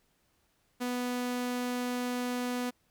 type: tone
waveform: sawtooth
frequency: 246.9 Hz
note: B3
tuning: in tune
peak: -27 dBFS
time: 0.8-2.71 s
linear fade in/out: 20 ms
effects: pink hiss -72 dBFS RMS until 2.9 s